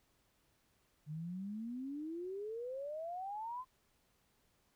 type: exponential sweep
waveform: sine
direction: up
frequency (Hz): 146.83 to 1046.5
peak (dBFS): -40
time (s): 1.06-3.65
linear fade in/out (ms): 50
effects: pink hiss -75 dBFS RMS until 4.75 s